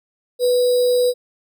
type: tone with sample-and-hold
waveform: sine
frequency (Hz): 494.1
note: B4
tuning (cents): +1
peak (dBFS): -13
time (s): 0.39-1.14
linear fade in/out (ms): 50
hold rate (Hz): 4410
effects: none